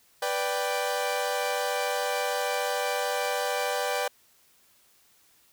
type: chord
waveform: sawtooth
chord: G major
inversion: first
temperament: equal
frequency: 493.9 / 587.3 / 784 Hz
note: B4 / D5 / G5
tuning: 0 / 0 / 0 cents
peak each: -27 dBFS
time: 0.22-4.08 s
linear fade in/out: 5 ms
effects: white hiss -62 dBFS RMS until 5.52 s